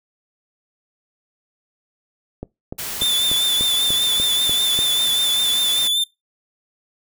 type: click train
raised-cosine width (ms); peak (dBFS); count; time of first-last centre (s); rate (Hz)
2; -15; 9; 2.43-4.79; 3.39
type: noise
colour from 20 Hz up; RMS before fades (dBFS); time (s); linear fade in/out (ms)
white; -28; 2.78-5.88; 10
type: tone with vibrato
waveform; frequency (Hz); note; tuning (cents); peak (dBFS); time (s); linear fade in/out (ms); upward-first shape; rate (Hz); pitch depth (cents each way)
45% pulse; 3528; A7; +4; -16; 3.01-6.04; 5; triangle; 5.1; 46
effects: noise-tail reverb RT60 0.2 s tail -22 dB re dry